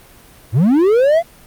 triangle linear sweep, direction up, 92.1 to 698.5 Hz, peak -7 dBFS, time 0.52-1.23 s, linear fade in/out 50 ms, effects pink hiss -44 dBFS RMS until 1.46 s + Opus 32 kbps

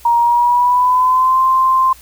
sine tone with pitch glide, 942 to 1045.2 Hz, A#5 to C6, +18 to -2 cents, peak -9 dBFS, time 0.05-1.93 s, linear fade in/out 5 ms, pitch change +180 cents, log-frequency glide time 0.19-1.4 s, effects added 59 Hz sine -44 dBFS peak until 2.01 s + white hiss -43 dBFS RMS until 2.01 s

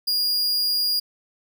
45% pulse tone, 4846 Hz, D#8, 47 cents flat, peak -19 dBFS, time 0.07-1 s, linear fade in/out 10 ms, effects none

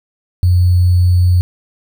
sine tone with sample-and-hold, 89.5 Hz, F2, 43 cents sharp, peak -7 dBFS, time 0.43-1.41 s, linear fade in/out 0 ms, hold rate 4410 Hz, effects none

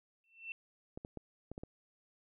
sine tone with exponential growth, 2686 Hz, E7, 32 cents sharp, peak -37 dBFS, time 0.24-0.52 s, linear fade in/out 1 ms, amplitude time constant 60 ms
clicks, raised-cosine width 2 ms, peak -30 dBFS, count 6, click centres 0.975 / 1.049 / 1.173 / 1.516 / 1.579 / 1.635 s
effects none

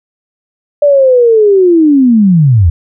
sine linear sweep, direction down, 590 to 75.8 Hz, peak -3 dBFS, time 0.82-2.7 s, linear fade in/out 5 ms, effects none

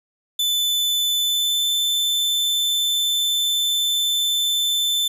40% pulse tone with pitch glide, 3510 to 3532 Hz, A7 to A7, -5 to +6 cents, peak -17 dBFS, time 0.39-5.08 s, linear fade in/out 5 ms, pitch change +11 cents, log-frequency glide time 1.22-1.69 s, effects none

